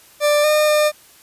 40% pulse tone with pitch steps, 591 / 607 / 603 Hz, D5 / D#5 / D5, +11 / -43 / +46 cents, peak -12 dBFS, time 0.2-0.92 s, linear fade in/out 50 ms, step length 240 ms, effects white hiss -48 dBFS RMS until 1.22 s + resampled to 32000 Hz

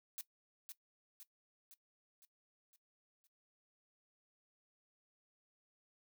blue noise with echo, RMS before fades -44 dBFS, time 0.18-0.21 s, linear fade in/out 0 ms, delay 510 ms, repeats 6, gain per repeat -5 dB, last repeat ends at 3.27 s, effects noise-tail reverb RT60 0.1 s tail -17 dB re dry

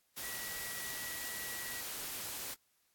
sine tone in noise, 1932 Hz, B6, 39 cents flat, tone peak -45 dBFS, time 0.22-1.82 s, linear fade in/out 20 ms, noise white, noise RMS -42 dBFS, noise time 0.16-2.55 s, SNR -6 dB, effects white hiss -75 dBFS RMS until 2.94 s + AAC 64 kbps

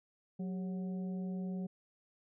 harmonic tone with a mistuned harmonic, 184.6 Hz, F#3, 4 cents flat, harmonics 1 / 2 / 3 / 4, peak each -36 / -49 / -53 / -58 dBFS, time 0.39-1.67 s, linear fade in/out 10 ms, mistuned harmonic 2, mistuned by +110 cents, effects none

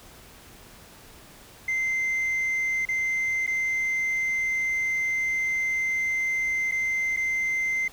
sine tone with dropouts, 2079 Hz, C7, 12 cents flat, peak -21 dBFS, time 1.68-7.88 s, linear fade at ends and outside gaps 5 ms, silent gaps 2.853-2.887 / 3.465-3.475 / 6.713-6.72 / 7.164-7.171 s, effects tanh soft clip ceiling -22 dBFS + pink hiss -49 dBFS RMS until 7.92 s

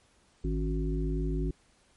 harmonic tone with a mistuned harmonic, 52.1 Hz, G#1, 6 cents sharp, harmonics 1 / 3 / 5 / 7, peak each -29 / -34 / -36 / -37 dBFS, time 0.44-1.51 s, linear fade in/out 5 ms, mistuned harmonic 5, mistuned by +78 cents, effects pink hiss -65 dBFS RMS until 1.96 s + MP3 48 kbps

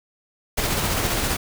pink noise with tremolo, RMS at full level -22 dBFS, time 0.57-1.37 s, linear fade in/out 10 ms, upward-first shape square, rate 15 Hz, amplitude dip 25%, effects none

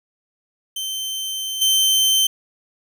sawtooth tone with level steps, 3101 Hz, G7, 19 cents flat, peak -21 / -11 dBFS, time 0.76-2.27 s, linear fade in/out 5 ms, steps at 1.61 s, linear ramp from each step 10 ms, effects none

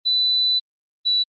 sine tone pair in turn, 3988 / 3947 Hz, B7 / B7, +16 / -2 cents, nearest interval unison, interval 18 cents, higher first, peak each -16 dBFS, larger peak neither, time 0.05-0.6 / 1.05-1.24 s, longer first, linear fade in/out 20 ms, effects Opus 24 kbps

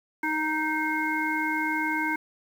harmonic tone with a mistuned harmonic, 311.1 Hz, D#4, in tune, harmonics 1 / 3 / 5 / 7, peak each -30 / -30 / -30 / -30 dBFS, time 0.23-2.16 s, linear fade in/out 5 ms, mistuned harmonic 7, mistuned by -19 cents, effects 8-bit

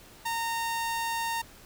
sawtooth tone, 920 Hz, A#5, 23 cents flat, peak -25 dBFS, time 0.25-1.42 s, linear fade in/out 10 ms, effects pink hiss -52 dBFS RMS until 1.65 s

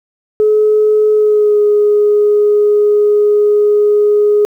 sine tone with pitch glide, 426.6 to 416.4 Hz, G#4 to G#4, +46 to +5 cents, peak -6 dBFS, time 0.4-4.45 s, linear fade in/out 0 ms, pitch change -41 cents, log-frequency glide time 1.13-1.6 s, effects tanh soft clip ceiling -2 dBFS + 8-bit

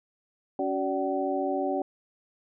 sine tone cluster, 280.6 / 374.6 / 580 / 760 Hz, C#4 / F#4 / D5 / F#5, +21 / +21 / -22 / +46 cents, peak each -31 dBFS, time 0.59-1.82 s, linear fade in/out 2 ms, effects none

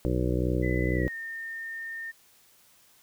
harmonic tone, 62 Hz, B1, 7 cents sharp, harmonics 1 / 2 / 3 / 4 / 5 / 6 / 7 / 8 / 9, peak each -29 / -30 / -33 / -40 / -31 / -33 / -39 / -35 / -38 dBFS, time 0.05-1.08 s, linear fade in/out 0 ms
sine tone with pitch glide, 2007 to 1819.3 Hz, B6 to A#6, +27 to -43 cents, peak -34 dBFS, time 0.62-2.12 s, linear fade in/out 20 ms, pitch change -170 cents, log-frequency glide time 0.93-1.14 s
effects white hiss -60 dBFS RMS until 3.02 s

